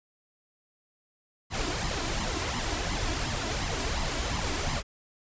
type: noise with flanger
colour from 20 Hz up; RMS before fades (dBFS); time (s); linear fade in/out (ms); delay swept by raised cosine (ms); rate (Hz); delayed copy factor
pink; -30; 1.5-4.83; 50; 0.96 to 3.06; 2.8; +0.6
effects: resampled to 16000 Hz